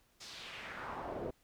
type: noise with band-pass filter sweep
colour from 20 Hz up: brown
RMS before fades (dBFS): -44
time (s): 0.2-1.31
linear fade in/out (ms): 10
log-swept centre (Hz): 5800 to 440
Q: 2
effects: pink hiss -71 dBFS RMS until 1.43 s